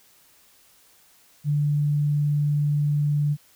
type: tone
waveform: sine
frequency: 146.83 Hz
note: D3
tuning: in tune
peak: -19 dBFS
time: 1.44-3.37 s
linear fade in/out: 50 ms
effects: white hiss -57 dBFS RMS until 3.55 s